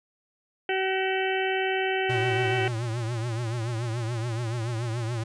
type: harmonic tone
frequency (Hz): 379.9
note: F#4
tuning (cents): +46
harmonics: 1 / 2 / 4 / 5 / 6 / 7 / 8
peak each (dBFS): -27 / -30 / -33 / -34 / -35 / -35 / -36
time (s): 0.69-2.68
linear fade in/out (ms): 2
type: tone with vibrato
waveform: square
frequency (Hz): 116.54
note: A#2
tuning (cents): 0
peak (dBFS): -28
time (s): 2.09-5.24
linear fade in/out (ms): 10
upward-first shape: triangle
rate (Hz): 7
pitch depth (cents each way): 120
effects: resampled to 22050 Hz